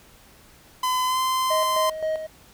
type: tone with pitch glide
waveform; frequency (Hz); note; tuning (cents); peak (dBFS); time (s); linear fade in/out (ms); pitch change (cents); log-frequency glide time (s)
45% pulse; 1015 to 1035.1; B5 to C6; +47 to -19; -21; 0.83-1.9; 5; +34; 1.06-1.19
type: tone with tremolo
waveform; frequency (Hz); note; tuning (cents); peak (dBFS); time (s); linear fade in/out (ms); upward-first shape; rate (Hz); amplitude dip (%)
triangle; 629; D#5; +19; -20; 1.5-2.27; 10; square; 3.8; 60
effects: pink hiss -52 dBFS RMS until 2.53 s